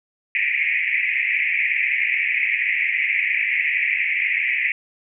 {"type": "band-pass noise", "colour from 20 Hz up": "white", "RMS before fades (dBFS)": -21, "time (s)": [0.35, 4.72], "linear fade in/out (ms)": 2, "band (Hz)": [1900, 2500], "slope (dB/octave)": 96, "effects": []}